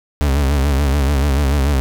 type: tone with vibrato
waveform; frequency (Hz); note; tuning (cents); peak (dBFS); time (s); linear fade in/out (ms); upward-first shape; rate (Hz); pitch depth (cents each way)
40% pulse; 70; C#2; +18; -12; 0.21-1.8; 0; sine; 6.9; 92
effects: none